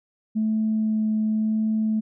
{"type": "tone with vibrato", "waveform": "sine", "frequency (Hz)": 217.5, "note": "A3", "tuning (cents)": -20, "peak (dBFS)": -19, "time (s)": [0.35, 2.01], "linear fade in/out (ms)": 20, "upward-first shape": "sine", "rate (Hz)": 0.92, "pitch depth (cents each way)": 8, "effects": ["tanh soft clip ceiling -15 dBFS"]}